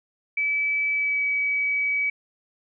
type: tone with pitch glide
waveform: sine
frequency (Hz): 2300 to 2278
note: D7 to C#7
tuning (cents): -37 to +47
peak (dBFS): -21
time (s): 0.37-2.1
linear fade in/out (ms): 5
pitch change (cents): -16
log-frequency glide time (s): 0.92-1.25
effects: none